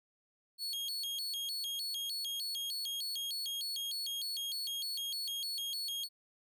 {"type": "tone with vibrato", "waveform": "40% pulse", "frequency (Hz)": 3789, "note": "A#7", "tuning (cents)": 27, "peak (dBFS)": -35, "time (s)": [0.58, 6.09], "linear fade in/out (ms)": 50, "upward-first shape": "square", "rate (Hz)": 3.3, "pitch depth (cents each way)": 260, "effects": []}